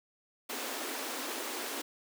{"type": "high-pass noise", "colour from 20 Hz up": "pink", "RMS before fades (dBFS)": -38, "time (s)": [0.49, 1.82], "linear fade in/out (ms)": 10, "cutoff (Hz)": 240, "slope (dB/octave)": 96, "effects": []}